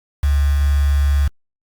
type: tone with quantisation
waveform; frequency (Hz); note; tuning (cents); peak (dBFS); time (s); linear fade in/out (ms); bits
sine; 71.1; C#2; +45; -12; 0.23-1.28; 5; 5
effects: Opus 48 kbps